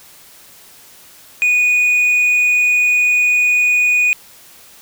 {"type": "tone", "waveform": "triangle", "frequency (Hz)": 2468, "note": "D#7", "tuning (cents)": -15, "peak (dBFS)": -9, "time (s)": [1.42, 4.13], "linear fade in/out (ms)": 0, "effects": ["white hiss -43 dBFS RMS until 4.81 s"]}